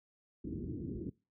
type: low-pass noise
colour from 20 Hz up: white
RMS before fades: -40 dBFS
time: 0.44-1.1 s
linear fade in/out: 10 ms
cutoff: 360 Hz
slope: 48 dB/octave
effects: noise-tail reverb RT60 0.3 s tail -24 dB re dry + high-pass 60 Hz 12 dB/octave